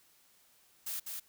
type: noise with echo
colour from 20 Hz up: blue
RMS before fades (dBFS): -38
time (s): 0.86-1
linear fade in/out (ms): 10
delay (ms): 200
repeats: 1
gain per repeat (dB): -3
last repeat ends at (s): 1.2
effects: white hiss -66 dBFS RMS until 1.28 s